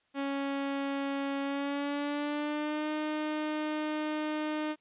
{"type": "tone with pitch glide", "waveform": "sawtooth", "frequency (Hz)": [277.2, 305.8], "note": ["C#4", "D#4"], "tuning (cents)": [0, -30], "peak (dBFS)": -27, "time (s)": [0.14, 4.76], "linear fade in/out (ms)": 50, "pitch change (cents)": 170, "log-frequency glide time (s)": [1.42, 2.9], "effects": ["white hiss -72 dBFS RMS until 4.8 s", "resampled to 8000 Hz"]}